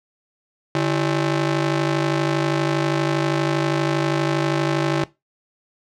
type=ring-modulated tone; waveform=sawtooth; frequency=239.3 Hz; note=A#3; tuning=46 cents sharp; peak=-11 dBFS; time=0.75-5.04 s; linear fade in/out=2 ms; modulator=93.4 Hz; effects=noise-tail reverb RT60 0.2 s tail -18 dB re dry + low-pass 5000 Hz 12 dB/octave